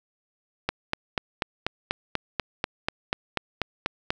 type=click train; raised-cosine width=0.3 ms; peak=-8 dBFS; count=15; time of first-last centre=0.69-4.105 s; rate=4.1 Hz; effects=none